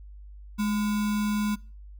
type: tone with sample-and-hold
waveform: sine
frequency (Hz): 210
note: G#3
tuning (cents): +19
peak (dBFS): -23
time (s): 0.58-1.56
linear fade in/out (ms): 20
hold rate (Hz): 1225
effects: noise-tail reverb RT60 0.4 s tail -24 dB re dry + added 50 Hz sine -42 dBFS peak until 1.99 s